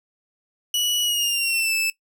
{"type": "tone with pitch glide", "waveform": "sawtooth", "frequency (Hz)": [2937, 2632], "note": ["F#7", "E7"], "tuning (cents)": [-13, -3], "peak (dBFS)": -17, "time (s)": [0.74, 1.9], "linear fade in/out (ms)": 2, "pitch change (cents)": -190, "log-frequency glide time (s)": [1.01, 1.74], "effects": ["noise-tail reverb RT60 0.1 s tail -18 dB re dry"]}